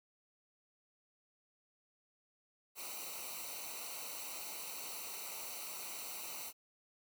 white noise with comb filter, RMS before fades -45 dBFS, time 2.75-6.53 s, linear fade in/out 50 ms, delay 0.59 ms, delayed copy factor -0.85, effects none

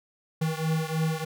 square beating tone pair, 158.1 / 161.3 Hz, D#3 / E3, +28 / -37 cents, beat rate 3.2 Hz, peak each -28 / -30 dBFS, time 0.41-1.25 s, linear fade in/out 10 ms, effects none

